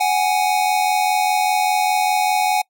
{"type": "tone pair together", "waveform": "square", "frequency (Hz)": [745.6, 830.6], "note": ["F#5", "G#5"], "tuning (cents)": [13, 0], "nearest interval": "major second", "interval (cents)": 187, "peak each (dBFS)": -19, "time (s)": [0, 2.62], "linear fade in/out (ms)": 10, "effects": ["noise-tail reverb RT60 0.1 s tail -24 dB re dry"]}